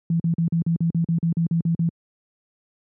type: tone bursts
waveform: sine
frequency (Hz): 166.8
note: E3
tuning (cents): +21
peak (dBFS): -17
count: 13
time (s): 0.1-1.89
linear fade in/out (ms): 2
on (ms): 98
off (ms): 43
effects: high-pass 100 Hz 12 dB/octave